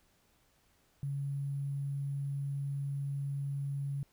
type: tone with sample-and-hold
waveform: sine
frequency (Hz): 140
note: C#3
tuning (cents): +18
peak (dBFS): -33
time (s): 1.03-4.03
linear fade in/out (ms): 0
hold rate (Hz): 11025
effects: pink hiss -70 dBFS RMS until 4.12 s